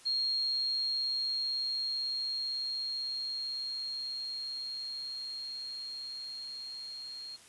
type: tone with level ramp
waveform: sine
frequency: 4246 Hz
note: C8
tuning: 25 cents sharp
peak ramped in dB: -28 to -41 dBFS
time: 0.05-7.37 s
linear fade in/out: 20 ms
effects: white hiss -56 dBFS RMS until 7.48 s + resampled to 24000 Hz